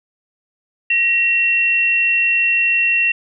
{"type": "tone pair together", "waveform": "sine", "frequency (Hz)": [1895, 2723], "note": ["A#6", "F7"], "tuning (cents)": [28, -44], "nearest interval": "tritone", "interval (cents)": 628, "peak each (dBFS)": [-22, -13], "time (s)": [0.9, 3.12], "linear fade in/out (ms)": 5, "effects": []}